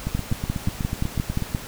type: two click trains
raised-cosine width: 5 ms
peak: -13 / -10 dBFS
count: 12 / 9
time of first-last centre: 0.07-1.423 / 0.15-1.549 s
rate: 8.13 / 5.72 Hz
effects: pink hiss -37 dBFS RMS until 1.67 s